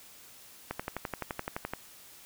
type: click train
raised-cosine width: 0.5 ms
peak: -18 dBFS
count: 13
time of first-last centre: 0.71-1.736 s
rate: 11.7 Hz
effects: white hiss -53 dBFS RMS until 2.25 s